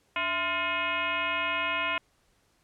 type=tone with frequency modulation; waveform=sine; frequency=1779 Hz; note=A6; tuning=19 cents sharp; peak=-26 dBFS; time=0.16-1.98 s; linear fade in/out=2 ms; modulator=372 Hz; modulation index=2.9; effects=pink hiss -68 dBFS RMS until 2.63 s + low-pass 11000 Hz 12 dB/octave